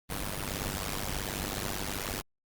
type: noise with amplitude modulation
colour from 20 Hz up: pink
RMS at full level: -31 dBFS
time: 0.09-2.22 s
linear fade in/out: 20 ms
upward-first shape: sine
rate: 98.7 Hz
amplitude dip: 90%
effects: Opus 32 kbps